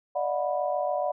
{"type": "tone cluster", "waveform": "sine", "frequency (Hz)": [587, 634, 728, 986], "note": ["D5", "D#5", "F#5", "B5"], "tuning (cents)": [-1, 32, -28, -3], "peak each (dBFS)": [-28, -34, -29, -35], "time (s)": [0.15, 1.12], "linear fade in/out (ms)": 10, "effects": []}